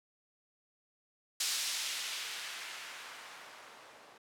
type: noise with low-pass filter sweep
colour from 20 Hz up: violet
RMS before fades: -41 dBFS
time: 1.4-4.18 s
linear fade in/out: 5 ms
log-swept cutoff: 5100 to 650 Hz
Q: 0.83
effects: none